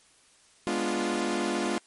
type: chord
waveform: sawtooth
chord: G# diminished seventh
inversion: none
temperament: equal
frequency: 207.7 / 246.9 / 293.7 / 349.2 Hz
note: G#3 / B3 / D4 / F4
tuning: 0 / 0 / 0 / 0 cents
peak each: -29 / -29 / -30 / -26 dBFS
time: 0.67-1.78 s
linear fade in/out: 0 ms
effects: white hiss -60 dBFS RMS until 1.86 s + MP3 48 kbps